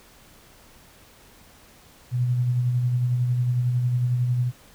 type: tone with tremolo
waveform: sine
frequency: 123.47 Hz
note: B2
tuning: in tune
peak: -18 dBFS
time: 2.11-4.52 s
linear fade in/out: 50 ms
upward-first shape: sine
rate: 11 Hz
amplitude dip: 35%
effects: pink hiss -52 dBFS RMS until 4.74 s